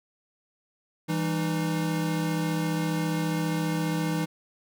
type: tone cluster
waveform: square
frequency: 164.6 / 199.4 / 306.5 Hz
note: E3 / G3 / D#4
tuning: -2 / +30 / -26 cents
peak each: -28 / -36 / -31 dBFS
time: 1.08-4.26 s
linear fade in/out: 20 ms
effects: none